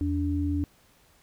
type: tone pair together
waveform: sine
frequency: 83.2 / 288.9 Hz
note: E2 / D4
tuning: +17 / -28 cents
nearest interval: octave + minor seventh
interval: 2155 cents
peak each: -27 dBFS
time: 0.01-0.64 s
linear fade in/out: 0 ms
effects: pink hiss -61 dBFS RMS until 1.22 s